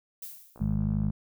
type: noise with exponential decay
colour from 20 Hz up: violet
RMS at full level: -38 dBFS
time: 0.22-0.78 s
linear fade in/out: 5 ms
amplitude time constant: 120 ms
type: click train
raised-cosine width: 1 ms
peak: -35 dBFS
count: 34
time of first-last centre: 0.56-1.101 s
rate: 61 Hz
type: harmonic tone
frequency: 51.6 Hz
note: G#1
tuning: 10 cents flat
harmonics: 1 / 2 / 3 / 4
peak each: -32 / -31 / -30 / -29 dBFS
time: 0.6-1.11 s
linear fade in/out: 10 ms
effects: none